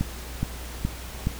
click train, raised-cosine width 5 ms, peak -11 dBFS, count 4, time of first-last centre 0.01-1.271 s, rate 2.38 Hz, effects added 60 Hz sine -37 dBFS peak until 1.39 s + pink hiss -40 dBFS RMS until 1.39 s

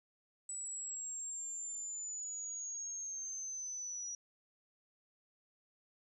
sine linear sweep, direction down, 7900 to 5800 Hz, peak -40 dBFS, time 0.49-4.15 s, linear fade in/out 2 ms, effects none

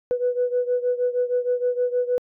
sine beating tone pair, 491.7 / 498.1 Hz, B4 / B4, -8 / +15 cents, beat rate 6.4 Hz, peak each -21 / -24 dBFS, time 0.11-2.18 s, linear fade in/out 0 ms, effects tanh soft clip ceiling -13 dBFS

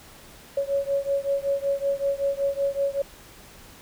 sine beating tone pair, 554.4 / 559.7 Hz, C#5 / C#5, 0 / +17 cents, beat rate 5.3 Hz, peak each -25 / -26 dBFS, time 0.57-3.02 s, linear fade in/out 5 ms, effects pink hiss -48 dBFS RMS until 3.81 s

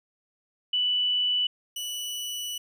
sine / sawtooth tone pair in turn, 2971 / 2957 Hz, F#7 / F#7, +6 / -2 cents, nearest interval unison, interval 8 cents, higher first, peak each -22 / -28 dBFS, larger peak first, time 0.73-1.47 / 1.76-2.58 s, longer second, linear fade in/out 5 ms, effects none

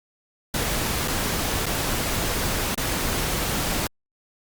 pink noise with dropouts, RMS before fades -25 dBFS, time 0.54-3.87 s, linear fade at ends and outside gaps 2 ms, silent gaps 1.077-1.081 / 1.658-1.665 / 2.747-2.776 s, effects Opus 48 kbps

